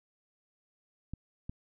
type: clicks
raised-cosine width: 5 ms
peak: -26 dBFS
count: 2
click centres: 1.136 / 1.495 s
effects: none